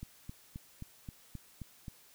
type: click train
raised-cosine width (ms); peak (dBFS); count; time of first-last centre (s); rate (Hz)
5; -30; 8; 0.03-1.882; 3.78
effects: white hiss -61 dBFS RMS until 2.14 s